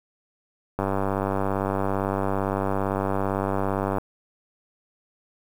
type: click train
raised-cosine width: 1 ms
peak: -11 dBFS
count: 313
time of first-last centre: 0.79-3.983 s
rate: 97.7 Hz
effects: 7-bit

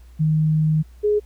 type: tone pair in turn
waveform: sine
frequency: 155.56 / 418.1 Hz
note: D#3 / G#4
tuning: 0 / +12 cents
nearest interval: octave + perfect fourth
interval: 1712 cents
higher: second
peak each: -15 dBFS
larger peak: neither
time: 0.19-0.83 / 1.03-1.2 s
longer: first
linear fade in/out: 20 ms
effects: added 60 Hz sine -42 dBFS peak until 1.25 s + pink hiss -59 dBFS RMS until 1.25 s

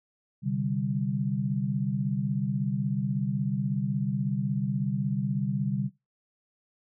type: chord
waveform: sine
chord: C suspended second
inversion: none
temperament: just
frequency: 130.81 / 147.16 / 196.22 Hz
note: C3 / D3 / G3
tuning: 0 / +4 / +2 cents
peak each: -30 dBFS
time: 0.42-5.9 s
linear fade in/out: 50 ms
effects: noise-tail reverb RT60 0.2 s tail -18 dB re dry

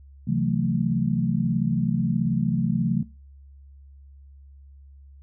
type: chord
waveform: sine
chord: F# half-diminished seventh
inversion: second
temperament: just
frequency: 133.2 / 166.5 / 185 / 222 Hz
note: C3 / E3 / F#3 / A3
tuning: +31 / +18 / 0 / +16 cents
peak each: -26 dBFS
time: 0.27-3.03 s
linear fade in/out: 10 ms
effects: noise-tail reverb RT60 0.3 s tail -20 dB re dry + added 69 Hz sine -45 dBFS peak until 5.22 s

